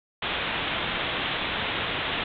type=low-pass noise; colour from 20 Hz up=white; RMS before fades=-29 dBFS; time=0.22-2.24 s; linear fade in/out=5 ms; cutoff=3700 Hz; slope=96 dB/octave; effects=none